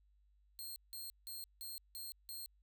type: tone bursts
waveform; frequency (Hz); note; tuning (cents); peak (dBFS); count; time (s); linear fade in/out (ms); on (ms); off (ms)
10% pulse; 4222; C8; +15; -38; 6; 0.59-2.46; 0; 170; 170
effects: added 50 Hz sine -68 dBFS peak until 2.62 s